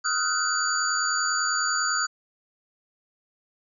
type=tone cluster; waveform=sine; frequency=1264 / 1422 / 1512 / 4621 / 6870 Hz; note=D#6 / F6 / F#6 / D8 / A8; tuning=+27 / +31 / +37 / -29 / -42 cents; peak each=-29 dBFS; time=0.04-2.07 s; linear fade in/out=20 ms; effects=none